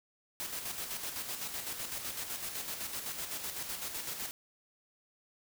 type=noise with tremolo; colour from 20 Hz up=white; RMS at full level=-38 dBFS; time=0.4-4.31 s; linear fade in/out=0 ms; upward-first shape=square; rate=7.9 Hz; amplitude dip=45%; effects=none